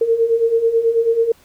sine beating tone pair, 451.8 / 461 Hz, A4 / A#4, +46 / -19 cents, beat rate 9.2 Hz, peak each -19 / -14 dBFS, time 0.01-1.32 s, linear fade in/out 5 ms, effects pink hiss -52 dBFS RMS until 1.44 s

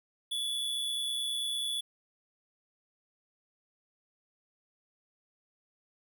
square tone with amplitude modulation, 3431 Hz, A7, 44 cents flat, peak -30 dBFS, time 0.31-1.81 s, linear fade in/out 10 ms, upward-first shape sine, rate 129 Hz, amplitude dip 40%, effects none

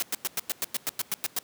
white noise bursts, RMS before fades -28 dBFS, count 12, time 0-1.388 s, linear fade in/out 0 ms, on 24 ms, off 100 ms, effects pink hiss -55 dBFS RMS until 1.43 s + high-pass 150 Hz 12 dB/octave

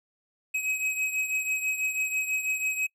square beating tone pair, 2540 / 2546.1 Hz, D#7 / D#7, +35 / +39 cents, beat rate 6.1 Hz, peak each -28 / -34 dBFS, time 0.54-2.87 s, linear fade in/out 10 ms, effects noise-tail reverb RT60 0.1 s tail -24 dB re dry + low-pass 12000 Hz 12 dB/octave

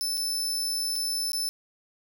sawtooth tone with dropouts, 5274 Hz, E8, in tune, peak -24 dBFS, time 0.01-1.49 s, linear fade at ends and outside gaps 0 ms, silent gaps 0.172-0.177 / 0.957-0.961 / 1.319-1.332 s, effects none

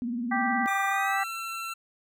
sine tone with vibrato, 239.2 Hz, A#3, 45 cents sharp, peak -28 dBFS, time 0.02-0.66 s, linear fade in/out 0 ms, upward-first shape sine, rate 19 Hz, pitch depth 100 cents each way
harmonic tone, 392 Hz, G4, in tune, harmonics 2 / 3 / 4 / 5, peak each -28 / -32 / -32 / -30 dBFS, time 0.31-1.24 s, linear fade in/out 10 ms
25% pulse tone with pitch glide, 1200 to 1347 Hz, D6 to E6, +37 to +37 cents, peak -29 dBFS, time 0.67-1.74 s, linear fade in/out 10 ms, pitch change +200 cents, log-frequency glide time 0.89-1.24 s
effects none

